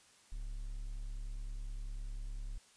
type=tone; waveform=triangle; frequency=34.96 Hz; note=C#1; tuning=16 cents sharp; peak=-37 dBFS; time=0.32-2.58 s; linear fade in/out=0 ms; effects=white hiss -64 dBFS RMS until 2.76 s + resampled to 22050 Hz